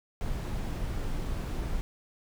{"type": "noise", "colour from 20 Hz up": "brown", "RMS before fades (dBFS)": -32, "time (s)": [0.21, 1.81], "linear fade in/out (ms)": 0, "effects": []}